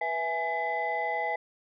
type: tone cluster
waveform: sine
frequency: 489.7 / 660 / 832 / 2013 Hz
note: B4 / E5 / G#5 / B6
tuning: -15 / +2 / +3 / +33 cents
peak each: -36 / -33 / -30 / -32 dBFS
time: 0.01-1.36 s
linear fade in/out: 5 ms
effects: tanh soft clip ceiling -20 dBFS